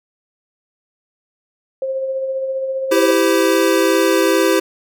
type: tone with tremolo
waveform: sine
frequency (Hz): 531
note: C5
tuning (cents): +25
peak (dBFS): -17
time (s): 1.82-3.11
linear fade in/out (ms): 2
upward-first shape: sine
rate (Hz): 15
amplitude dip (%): 35
type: chord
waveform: square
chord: C major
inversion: first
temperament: equal with one note detuned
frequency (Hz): 329.6 / 392 / 514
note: E4 / G4 / C5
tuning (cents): 0 / 0 / -31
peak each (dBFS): -17 / -17 / -18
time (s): 2.91-4.6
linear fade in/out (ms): 10
effects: none